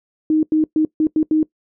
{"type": "tone bursts at uneven times", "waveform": "sine", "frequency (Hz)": 311.6, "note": "D#4", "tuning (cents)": 3, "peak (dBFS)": -12, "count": 6, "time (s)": [[0.3, 0.43], [0.52, 0.64], [0.76, 0.85], [1, 1.07], [1.16, 1.23], [1.31, 1.43]], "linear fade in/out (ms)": 2, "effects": ["noise-tail reverb RT60 0.1 s tail -21 dB re dry"]}